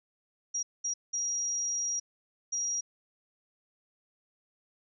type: tone bursts at uneven times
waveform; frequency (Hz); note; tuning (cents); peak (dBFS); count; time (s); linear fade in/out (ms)
sine; 5710; F8; +37; -29; 4; 0.54-0.63 / 0.84-0.94 / 1.13-2 / 2.52-2.81; 10
effects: none